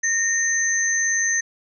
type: tone pair together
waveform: sine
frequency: 1843 / 6199 Hz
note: A#6 / G8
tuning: -20 / -20 cents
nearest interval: octave + major sixth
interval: 2100 cents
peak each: -21 dBFS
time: 0.03-1.41 s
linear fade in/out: 10 ms
effects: none